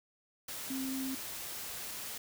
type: tone in noise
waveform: sine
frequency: 264.7 Hz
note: C4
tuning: 20 cents sharp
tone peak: -35 dBFS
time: 0.7-1.15 s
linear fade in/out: 5 ms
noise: white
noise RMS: -42 dBFS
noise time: 0.48-2.18 s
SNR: +4 dB
effects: none